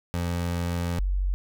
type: tone pair in turn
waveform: 25% pulse / sine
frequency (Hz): 86.6 / 46.78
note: F2 / F#1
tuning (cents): -14 / +20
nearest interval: major seventh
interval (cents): 1066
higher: first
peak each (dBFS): -22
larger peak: neither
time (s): 0.14-0.99 / 0.99-1.34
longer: first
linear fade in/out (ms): 0
effects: none